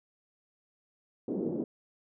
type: band-pass noise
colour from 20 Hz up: pink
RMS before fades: -33 dBFS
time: 1.28-1.64 s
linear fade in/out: 2 ms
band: 210 to 410 Hz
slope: 24 dB/octave
effects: none